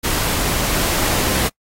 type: noise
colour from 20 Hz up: pink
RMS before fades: -19 dBFS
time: 0.03-1.49 s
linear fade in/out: 20 ms
effects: noise-tail reverb RT60 0.1 s tail -25 dB re dry + AAC 48 kbps